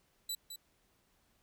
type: tone with echo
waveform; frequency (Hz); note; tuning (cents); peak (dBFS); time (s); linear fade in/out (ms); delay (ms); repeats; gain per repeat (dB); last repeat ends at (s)
20% pulse; 3960; B7; +4; -30; 0.29-0.35; 5; 210; 1; -8; 0.56
effects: pink hiss -73 dBFS RMS until 1.42 s